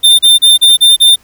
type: tone bursts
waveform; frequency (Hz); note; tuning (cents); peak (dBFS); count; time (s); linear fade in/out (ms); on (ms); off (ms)
square; 3597; A7; +37; -3; 6; 0.03-1.16; 20; 160; 34
effects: pink hiss -48 dBFS RMS until 1.23 s